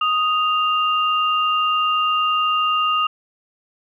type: tone pair together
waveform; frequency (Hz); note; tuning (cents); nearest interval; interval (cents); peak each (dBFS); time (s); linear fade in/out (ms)
sine; 1244.5 / 2794; D#6 / F7; 0 / 0; octave + major second; 1400; -17 / -22; 0.01-3.07; 5
effects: none